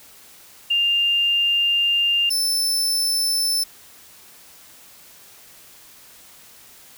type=tone pair in turn; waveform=sine / sawtooth; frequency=2800 / 5286 Hz; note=F7 / E8; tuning=+4 / +4 cents; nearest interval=major seventh; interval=1100 cents; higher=second; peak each=-16 dBFS; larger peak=neither; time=0.7-2.3 / 2.3-3.64 s; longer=first; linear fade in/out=10 ms; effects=white hiss -47 dBFS RMS until 6.97 s